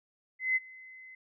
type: tone with ADSR envelope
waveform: sine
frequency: 2044 Hz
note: C7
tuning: 41 cents flat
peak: -23 dBFS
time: 0.39-1.15 s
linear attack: 170 ms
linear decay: 28 ms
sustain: -24 dB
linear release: 4 ms
effects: none